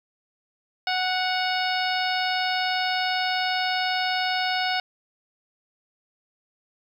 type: harmonic tone with a mistuned harmonic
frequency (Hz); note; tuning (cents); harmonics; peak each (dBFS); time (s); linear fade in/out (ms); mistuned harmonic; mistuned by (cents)
740; F#5; 0; 1 / 2 / 3 / 4 / 5 / 6 / 7; -26 / -29 / -31 / -32 / -33 / -34 / -34; 0.87-4.8; 2; 4; -37
effects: 9-bit